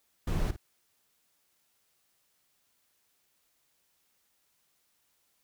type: noise with echo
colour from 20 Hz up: brown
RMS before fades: -29 dBFS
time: 0.27-0.51 s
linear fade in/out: 5 ms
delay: 54 ms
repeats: 1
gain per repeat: -13 dB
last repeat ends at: 0.564 s
effects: white hiss -73 dBFS RMS until 5.43 s